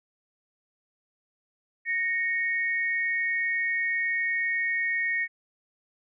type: tone pair together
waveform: sine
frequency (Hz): 1861 / 2213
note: A#6 / C#7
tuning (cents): -3 / -3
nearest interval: minor third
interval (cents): 300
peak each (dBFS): -26 / -29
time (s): 1.85-5.28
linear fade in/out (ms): 50
effects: none